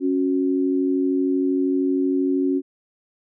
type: tone pair together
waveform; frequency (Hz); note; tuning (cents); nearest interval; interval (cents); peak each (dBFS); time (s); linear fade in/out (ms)
sine; 275.4 / 368.3; C#4 / F#4; -11 / -8; perfect fourth; 503; -19 / -23; 0-2.62; 50
effects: none